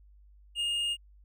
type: tone with hard clipping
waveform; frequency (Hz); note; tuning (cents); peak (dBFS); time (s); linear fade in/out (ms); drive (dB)
triangle; 2838; F7; +27; -29; 0.55-0.97; 50; 8
effects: added 50 Hz sine -54 dBFS peak until 1.24 s